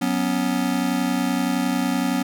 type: chord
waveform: square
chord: F# suspended fourth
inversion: none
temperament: just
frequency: 185 / 246.7 / 277.5 Hz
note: F#3 / B3 / C#4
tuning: 0 / -2 / +2 cents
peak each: -27 / -24 / -25 dBFS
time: 0.01-2.23 s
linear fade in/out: 10 ms
effects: none